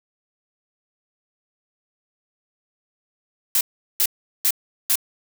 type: noise bursts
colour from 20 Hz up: blue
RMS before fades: -18 dBFS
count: 4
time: 3.55-4.956 s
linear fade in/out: 2 ms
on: 59 ms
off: 390 ms
effects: none